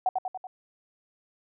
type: tone with echo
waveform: sine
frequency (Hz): 747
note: F#5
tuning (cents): +16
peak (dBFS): -20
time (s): 0.06-0.09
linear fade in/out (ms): 2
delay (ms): 95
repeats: 4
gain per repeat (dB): -4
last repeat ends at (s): 0.47
effects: none